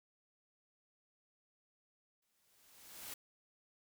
white noise with exponential growth, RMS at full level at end -45 dBFS, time 2.22-3.14 s, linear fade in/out 5 ms, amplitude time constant 200 ms, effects none

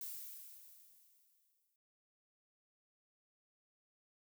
violet noise with exponential decay, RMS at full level -44 dBFS, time 0.01-1.76 s, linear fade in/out 1 ms, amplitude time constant 380 ms, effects noise-tail reverb RT60 0.2 s tail -22 dB re dry

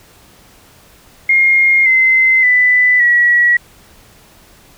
sine tone with pitch steps, 2133 / 2062 / 1992.5 / 1925.7 Hz, C7 / C7 / B6 / B6, +33 / -26 / +15 / -44 cents, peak -7 dBFS, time 1.29-3.57 s, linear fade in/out 5 ms, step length 570 ms, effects pink hiss -45 dBFS RMS until 4.77 s

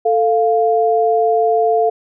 sine tone pair together, 443.3 / 698.5 Hz, A4 / F5, +13 / 0 cents, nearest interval minor sixth, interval 787 cents, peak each -14 dBFS, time 0.05-1.9 s, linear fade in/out 10 ms, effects none

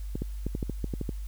clicks, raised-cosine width 3 ms, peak -18 dBFS, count 10, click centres 0.155 / 0.22 / 0.466 / 0.551 / 0.628 / 0.697 / 0.843 / 0.938 / 1.013 / 1.092 s, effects added 50 Hz sine -33 dBFS peak until 1.27 s + white hiss -57 dBFS RMS until 1.27 s

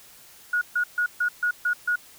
sine tone bursts, 1450 Hz, F#6, 35 cents flat, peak -20 dBFS, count 7, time 0.53-1.958 s, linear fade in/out 5 ms, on 84 ms, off 140 ms, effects white hiss -50 dBFS RMS until 2.18 s

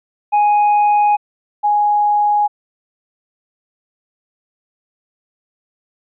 triangle / sine tone pair in turn, 830.6 / 830.6 Hz, G#5 / G#5, 0 / 0 cents, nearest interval unison, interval 0 cents, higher neither, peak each -8 / -11 dBFS, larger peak first, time 0.32-1.17 / 1.63-2.48 s, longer neither, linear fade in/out 20 ms, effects resampled to 8000 Hz

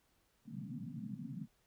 white band-pass noise, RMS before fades -45 dBFS, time 0.45-1.48 s, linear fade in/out 50 ms, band 120 to 260 Hz, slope 96 dB/octave, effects pink hiss -75 dBFS RMS until 1.66 s

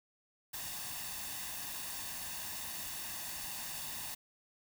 white noise with comb filter, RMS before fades -42 dBFS, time 0.53-4.15 s, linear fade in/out 10 ms, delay 1.1 ms, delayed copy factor +0.6, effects none

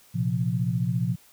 sine chord, Bb suspended second, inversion none, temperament just, 116.54 / 131.11 / 174.81 Hz, Bb2 / C3 / F3, 0 / +4 / +2 cents, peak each -27 dBFS, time 0.14-1.16 s, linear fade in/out 20 ms, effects white hiss -56 dBFS RMS until 1.32 s

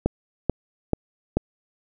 click train, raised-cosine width 2 ms, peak -6 dBFS, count 4, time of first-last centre 0.06-1.37 s, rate 2.29 Hz, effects none

